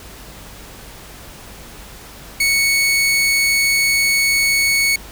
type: tone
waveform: sawtooth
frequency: 2217 Hz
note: C#7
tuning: in tune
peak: -10 dBFS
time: 2.4-4.96 s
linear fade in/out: 5 ms
effects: added 50 Hz sine -42 dBFS peak until 5.11 s + pink hiss -38 dBFS RMS until 5.11 s